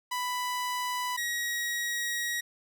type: tone pair in turn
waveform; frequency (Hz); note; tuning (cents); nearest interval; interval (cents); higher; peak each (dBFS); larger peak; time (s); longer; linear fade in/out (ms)
sawtooth; 992 / 1899.9; B5 / A#6; +7 / +32; major seventh; 1125; second; -26; neither; 0.11-1.17 / 1.17-2.41; second; 10
effects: none